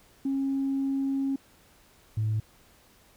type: tone pair in turn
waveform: sine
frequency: 272.1 / 108.51 Hz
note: C#4 / A2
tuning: -32 / -24 cents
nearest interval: octave + major third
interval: 1592 cents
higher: first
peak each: -24 / -23 dBFS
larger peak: second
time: 0.25-1.36 / 2.17-2.4 s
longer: first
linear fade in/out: 5 ms
effects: tanh soft clip ceiling -21 dBFS + pink hiss -59 dBFS RMS until 3.16 s